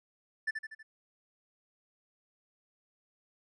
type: tone with echo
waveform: triangle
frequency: 1760 Hz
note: A6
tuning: in tune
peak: -27 dBFS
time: 0.47-0.51 s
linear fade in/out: 10 ms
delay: 80 ms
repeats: 4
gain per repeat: -5 dB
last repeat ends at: 0.83 s
effects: resampled to 22050 Hz